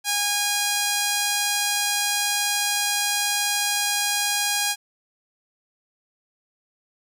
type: tone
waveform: 5% pulse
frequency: 819 Hz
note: G#5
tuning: 24 cents flat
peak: -9 dBFS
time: 0.04-4.76 s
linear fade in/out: 50 ms
effects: none